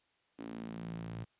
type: tone with high-pass filter sweep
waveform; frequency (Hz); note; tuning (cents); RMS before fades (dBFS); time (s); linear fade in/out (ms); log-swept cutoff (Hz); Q
sawtooth; 56.4; A1; +44; -43; 0.38-1.25; 20; 280 to 120; 4
effects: white hiss -74 dBFS RMS until 1.39 s + resampled to 8000 Hz